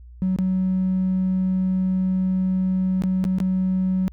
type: tone with dropouts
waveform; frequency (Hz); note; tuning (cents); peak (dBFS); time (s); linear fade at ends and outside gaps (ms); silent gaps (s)
triangle; 186.6; F#3; +15; -15; 0.22-4.08; 0; 0.362-0.387 / 3.021-3.037 / 3.241-3.251 / 3.385-3.402
effects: tanh soft clip ceiling -15 dBFS + added 60 Hz sine -40 dBFS peak until 4.12 s